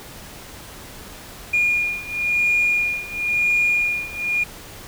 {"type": "beating tone pair", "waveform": "sine", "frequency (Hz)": [2427, 2427.97], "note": ["D#7", "D#7"], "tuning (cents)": [-44, -43], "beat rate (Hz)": 0.97, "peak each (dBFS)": [-19, -21], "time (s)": [1.53, 4.44], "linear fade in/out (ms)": 10, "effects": ["tanh soft clip ceiling -11 dBFS", "pink hiss -39 dBFS RMS until 4.87 s"]}